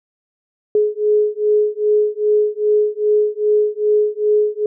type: beating tone pair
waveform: sine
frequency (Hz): 420.4 / 422.9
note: G#4 / G#4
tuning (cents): +21 / +31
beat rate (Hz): 2.5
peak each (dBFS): -16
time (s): 0.75-4.66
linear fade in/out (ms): 2
effects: none